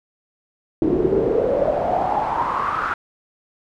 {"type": "noise with band-pass filter sweep", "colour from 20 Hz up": "brown", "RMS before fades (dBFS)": -20, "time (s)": [0.82, 2.94], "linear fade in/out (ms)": 2, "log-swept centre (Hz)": [330, 1400], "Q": 7.1, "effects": []}